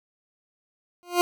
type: tone with exponential growth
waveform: 20% pulse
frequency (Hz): 352.1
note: F4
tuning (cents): +14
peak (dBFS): -9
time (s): 1.03-1.21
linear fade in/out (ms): 0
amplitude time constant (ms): 37
effects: none